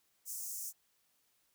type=high-pass noise; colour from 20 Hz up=pink; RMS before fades=-42 dBFS; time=0.25-0.73 s; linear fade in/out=50 ms; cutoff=6000 Hz; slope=48 dB/octave; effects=white hiss -75 dBFS RMS until 1.54 s

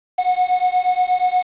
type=beating tone pair; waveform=triangle; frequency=726 / 734.4 Hz; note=F#5 / F#5; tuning=-33 / -13 cents; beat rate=8.4 Hz; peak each=-16 dBFS; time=0.18-1.43 s; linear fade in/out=10 ms; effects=resampled to 8000 Hz + 7-bit

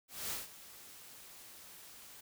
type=noise with ADSR envelope; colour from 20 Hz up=white; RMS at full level=-38 dBFS; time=0.08-2.21 s; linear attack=230 ms; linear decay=160 ms; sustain=-16 dB; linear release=7 ms; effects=none

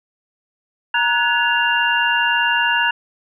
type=tone cluster; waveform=sine; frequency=939 / 1472 / 1696 / 2789 Hz; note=A#5 / F#6 / G#6 / F7; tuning=+12 / -9 / +36 / -3 cents; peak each=-20 dBFS; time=0.94-2.91 s; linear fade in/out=5 ms; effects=none

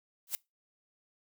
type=noise with exponential growth; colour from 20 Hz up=blue; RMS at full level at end=-28 dBFS; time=0.27-0.35 s; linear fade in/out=1 ms; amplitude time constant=17 ms; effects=noise-tail reverb RT60 0.2 s tail -23 dB re dry

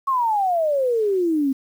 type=exponential sweep; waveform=sine; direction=down; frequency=1108.7 to 261.6 Hz; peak=-17 dBFS; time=0.07-1.53 s; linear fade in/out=10 ms; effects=8-bit

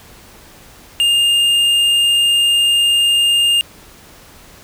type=tone with tanh clipping; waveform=triangle; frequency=2816 Hz; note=F7; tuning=14 cents sharp; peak=-12 dBFS; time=1-3.61 s; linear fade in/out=0 ms; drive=13 dB; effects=pink hiss -42 dBFS RMS until 4.63 s

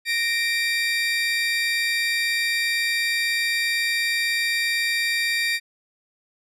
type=tone pair together; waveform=30% pulse; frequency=1856 / 2347 Hz; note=A#6 / D7; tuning=-8 / -2 cents; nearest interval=major third; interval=406 cents; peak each=-21 dBFS; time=0.05-5.6 s; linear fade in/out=50 ms; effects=low-pass 11000 Hz 12 dB/octave

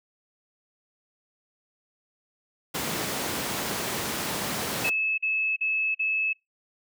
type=noise; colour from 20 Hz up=pink; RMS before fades=-29 dBFS; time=2.74-4.9 s; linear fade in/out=10 ms
type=tone bursts; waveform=sine; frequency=2600 Hz; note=E7; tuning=24 cents flat; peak=-23 dBFS; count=4; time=4.84-6.332 s; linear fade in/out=10 ms; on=340 ms; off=44 ms
effects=noise-tail reverb RT60 0.2 s tail -25 dB re dry + high-pass 150 Hz 12 dB/octave

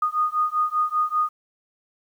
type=beating tone pair; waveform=sine; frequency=1231 / 1236.1 Hz; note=D#6 / D#6; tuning=-19 / -12 cents; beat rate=5.1 Hz; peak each=-23 dBFS; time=0.02-1.29 s; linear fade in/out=5 ms; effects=9-bit

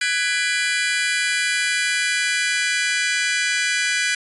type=chord; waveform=sawtooth; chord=G# half-diminished seventh; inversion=third; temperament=just; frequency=1495.1 / 1661.2 / 1993.5 / 2392 Hz; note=F#6 / G#6 / B6 / D7; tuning=+18 / 0 / +16 / +31 cents; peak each=-21 dBFS; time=0.01-4.15 s; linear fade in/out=5 ms; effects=resampled to 24000 Hz

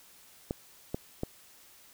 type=clicks; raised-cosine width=2 ms; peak=-18 dBFS; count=3; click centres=0.509 / 0.945 / 1.234 s; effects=white hiss -57 dBFS RMS until 1.93 s

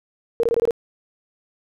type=tone bursts; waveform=sine; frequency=466.2 Hz; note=A#4; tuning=in tune; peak=-15 dBFS; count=6; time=0.4-0.708 s; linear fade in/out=0 ms; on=33 ms; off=22 ms; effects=none

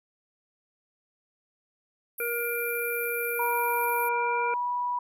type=band-pass noise; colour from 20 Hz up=pink; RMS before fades=-37 dBFS; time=2.18-4.09 s; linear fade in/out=5 ms; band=11000 to 14000 Hz; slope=96 dB/octave
type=harmonic tone; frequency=473.1 Hz; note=A#4; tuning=26 cents sharp; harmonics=1 / 3 / 5; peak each=-31 / -33 / -33 dBFS; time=2.2-4.54 s; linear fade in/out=2 ms
type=tone with pitch glide; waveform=sine; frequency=958 to 978.1 Hz; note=A#5 to B5; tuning=+47 to -17 cents; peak=-26 dBFS; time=3.39-4.99 s; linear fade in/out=5 ms; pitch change=+36 cents; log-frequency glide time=3.97-4.72 s
effects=none

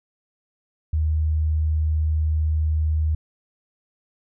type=tone; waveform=sine; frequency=77.78 Hz; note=D#2; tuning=in tune; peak=-18 dBFS; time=0.93-3.15 s; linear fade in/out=5 ms; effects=none

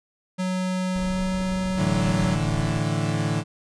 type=tone with pitch glide; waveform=square; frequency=185 to 186.83 Hz; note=F#3 to F#3; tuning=0 to +17 cents; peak=-24 dBFS; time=0.38-2.36 s; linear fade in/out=20 ms; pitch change=+17 cents; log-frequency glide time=1.01-1.23 s
type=noise; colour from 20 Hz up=brown; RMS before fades=-34 dBFS; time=0.95-2.8 s; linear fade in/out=10 ms
type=chord; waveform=35% pulse; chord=A suspended fourth; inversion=none; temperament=equal; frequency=110 / 146.83 / 164.81 Hz; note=A2 / D3 / E3; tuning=0 / 0 / 0 cents; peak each=-25 dBFS; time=1.76-3.44 s; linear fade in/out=50 ms
effects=resampled to 22050 Hz

